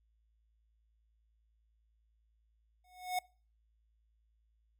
square tone with exponential growth, 731 Hz, F#5, 21 cents flat, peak -30 dBFS, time 2.84-3.19 s, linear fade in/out 5 ms, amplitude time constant 76 ms, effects noise-tail reverb RT60 0.4 s tail -24 dB re dry + added 55 Hz sine -70 dBFS peak until 4.79 s

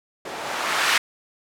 violet noise with low-pass filter sweep, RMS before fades -24 dBFS, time 0.25-0.98 s, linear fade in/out 5 ms, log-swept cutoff 500 to 1800 Hz, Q 1, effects none

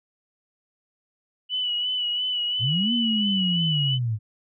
sine tone with vibrato, 2960 Hz, F#7, in tune, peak -23 dBFS, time 1.49-3.99 s, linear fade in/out 50 ms, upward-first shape sine, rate 2.9 Hz, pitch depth 36 cents each way
sine linear two-way sweep, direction up then down, 103.83 to 240.9 to 103.83 Hz, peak -22 dBFS, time 2.59-4.19 s, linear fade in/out 50 ms, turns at 2.93 s
effects none

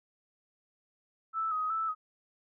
sine tone with vibrato, 1287 Hz, E6, 42 cents flat, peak -29 dBFS, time 1.33-1.95 s, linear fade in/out 50 ms, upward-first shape square, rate 2.7 Hz, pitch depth 40 cents each way, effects none

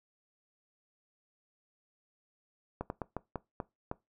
slowing click train, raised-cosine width 1 ms, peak -21 dBFS, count 7, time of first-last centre 2.81-3.914 s, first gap 91 ms, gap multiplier 1.28, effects noise-tail reverb RT60 0.2 s tail -20 dB re dry

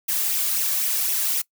blue noise with flanger, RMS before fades -23 dBFS, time 0.08-1.42 s, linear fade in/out 10 ms, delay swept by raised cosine 0.33 to 1.83 ms, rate 3.9 Hz, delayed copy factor +0.55, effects noise-tail reverb RT60 0.1 s tail -22 dB re dry

